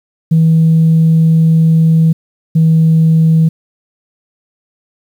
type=tone pair in turn; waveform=sine; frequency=161.8 / 161.12 Hz; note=E3 / E3; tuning=-32 / -39 cents; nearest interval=unison; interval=7 cents; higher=first; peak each=-4 dBFS; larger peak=neither; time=0.31-2.13 / 2.55-3.49 s; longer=first; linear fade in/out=10 ms; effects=tanh soft clip ceiling -2 dBFS + 7-bit